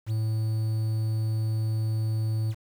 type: tone with quantisation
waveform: triangle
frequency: 110 Hz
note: A2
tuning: in tune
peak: -22 dBFS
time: 0.06-2.55 s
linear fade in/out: 50 ms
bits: 8
effects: none